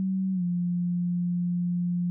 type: tone with pitch glide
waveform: sine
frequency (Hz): 189.6 to 175.88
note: F#3 to F3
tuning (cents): +43 to +13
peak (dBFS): -24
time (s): 0-2.1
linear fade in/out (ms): 0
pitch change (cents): -130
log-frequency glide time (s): 0.33-0.43
effects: none